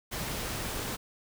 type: noise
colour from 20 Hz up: pink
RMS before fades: -35 dBFS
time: 0.11-0.97 s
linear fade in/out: 20 ms
effects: none